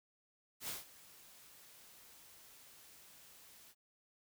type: noise with ADSR envelope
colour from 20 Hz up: white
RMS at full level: -41 dBFS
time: 0.6-3.75 s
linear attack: 82 ms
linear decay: 160 ms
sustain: -19 dB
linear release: 53 ms
effects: none